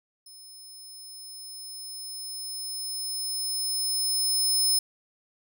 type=tone with level ramp; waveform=20% pulse; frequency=5200 Hz; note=E8; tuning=24 cents flat; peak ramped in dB=-41 to -15 dBFS; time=0.26-4.79 s; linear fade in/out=5 ms; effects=none